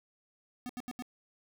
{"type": "tone bursts", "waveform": "square", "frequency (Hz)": 247.8, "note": "B3", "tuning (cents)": 6, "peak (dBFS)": -38, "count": 4, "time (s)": [0.66, 1.023], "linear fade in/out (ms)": 0, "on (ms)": 33, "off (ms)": 77, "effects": []}